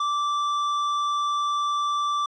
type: tone with tanh clipping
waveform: sine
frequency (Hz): 1169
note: D6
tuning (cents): -8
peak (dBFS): -24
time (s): 0-2.26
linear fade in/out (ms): 5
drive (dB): 12
effects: low-pass 6000 Hz 12 dB/octave